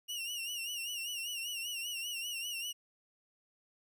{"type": "tone with vibrato", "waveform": "sawtooth", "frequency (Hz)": 2832, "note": "F7", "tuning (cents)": 23, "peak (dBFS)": -34, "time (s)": [0.08, 2.73], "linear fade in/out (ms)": 20, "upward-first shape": "sine", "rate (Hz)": 5.1, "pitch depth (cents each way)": 82, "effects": []}